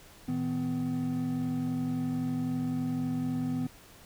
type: tone cluster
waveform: triangle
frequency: 116.6 / 160.4 / 252.2 Hz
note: A#2 / E3 / B3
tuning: +1 / -47 / +36 cents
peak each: -37 / -33 / -28 dBFS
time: 0.28-3.67 s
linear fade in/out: 5 ms
effects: pink hiss -54 dBFS RMS until 4.05 s